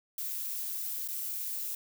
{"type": "noise with dropouts", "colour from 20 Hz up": "violet", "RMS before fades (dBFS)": -36, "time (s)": [0.18, 1.75], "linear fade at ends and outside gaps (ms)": 2, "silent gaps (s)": [1.077, 1.085], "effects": []}